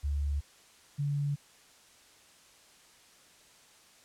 sine tone pair in turn, 71.8 / 143.6 Hz, D2 / D3, -39 / -39 cents, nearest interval octave, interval 1200 cents, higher second, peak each -28 dBFS, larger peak neither, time 0.03-0.41 / 0.98-1.36 s, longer neither, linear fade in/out 20 ms, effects white hiss -59 dBFS RMS until 4.04 s + low-pass 9000 Hz 12 dB/octave

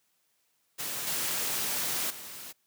white noise with level steps, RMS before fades -35 / -31 / -43 dBFS, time 0.78-2.53 s, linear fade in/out 20 ms, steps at 1.07 / 2.1 s, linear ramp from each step 5 ms, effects white hiss -73 dBFS RMS until 2.66 s + high-pass 100 Hz 12 dB/octave

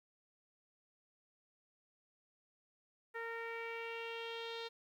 sawtooth tone with low-pass filter sweep, 460 Hz, A#4, 23 cents flat, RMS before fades -44 dBFS, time 3.14-4.69 s, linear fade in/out 20 ms, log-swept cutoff 1800 to 3900 Hz, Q 4, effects 12-bit

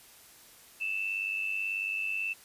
sine tone with amplitude modulation, 2650 Hz, E7, 9 cents sharp, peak -27 dBFS, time 0.8-2.34 s, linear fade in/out 20 ms, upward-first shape sine, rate 98.3 Hz, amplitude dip 65%, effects white hiss -55 dBFS RMS until 2.44 s + resampled to 32000 Hz

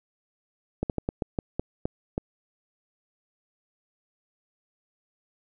slowing click train, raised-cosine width 2 ms, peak -13 dBFS, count 9, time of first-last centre 0.83-2.179 s, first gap 68 ms, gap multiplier 1.25, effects none

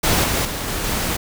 pink noise with level steps, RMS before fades -17 / -20 / -26 / -24 / -22 dBFS, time 0.03-1.17 s, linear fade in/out 10 ms, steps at 0.24 / 0.45 / 0.68 / 0.84 s, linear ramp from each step 2 ms, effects none

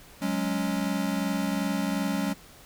square chord, F# suspended second, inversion none, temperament equal, 185 / 207.7 / 277.2 Hz, F#3 / G#3 / C#4, 0 / 0 / 0 cents, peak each -31 dBFS, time 0.21-2.34 s, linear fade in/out 20 ms, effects pink hiss -51 dBFS RMS until 2.65 s

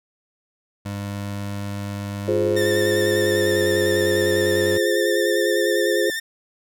25% pulse tone with pitch glide, 100.9 to 95.24 Hz, G#2 to G2, -49 to -49 cents, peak -23 dBFS, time 0.85-4.78 s, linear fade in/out 10 ms, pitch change -100 cents, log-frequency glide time 3.21-3.58 s
sine chord, F minor, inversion none, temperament just, 349.2 / 419.1 / 523.8 Hz, F4 / Ab4 / C5, 0 / +16 / +2 cents, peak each -22 dBFS, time 2.28-6.1 s, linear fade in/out 2 ms
sawtooth tone with vibrato, 1794 Hz, A6, 33 cents sharp, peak -21 dBFS, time 2.56-6.2 s, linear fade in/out 10 ms, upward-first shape square, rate 10 Hz, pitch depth 25 cents each way
effects none

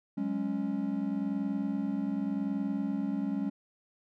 triangle chord, F# suspended second, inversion none, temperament equal with one note detuned, 186.82 / 207.7 / 277.2 Hz, F#3 / G#3 / C#4, +17 / 0 / 0 cents, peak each -35 / -31 / -31 dBFS, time 0.17-3.5 s, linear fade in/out 10 ms, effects none

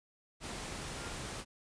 sine tone in noise, 1396.9 Hz, F6, in tune, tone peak -52 dBFS, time 0.96-1.17 s, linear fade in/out 50 ms, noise pink, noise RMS -42 dBFS, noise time 0.4-1.45 s, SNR -13 dB, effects resampled to 22050 Hz

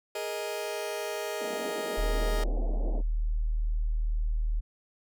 sawtooth chord, Ab suspended second, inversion none, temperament just, 415.3 / 467.2 / 623 Hz, Ab4 / Bb4 / Eb5, 0 / +4 / +2 cents, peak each -32 / -34 / -31 dBFS, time 0.15-2.44 s, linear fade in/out 5 ms
pink band-pass noise, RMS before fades -40 dBFS, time 1.4-3.02 s, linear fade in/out 20 ms, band 210 to 730 Hz, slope 48 dB/octave
sine tone, 38.89 Hz, D#1, in tune, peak -25 dBFS, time 1.97-4.61 s, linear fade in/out 20 ms
effects none

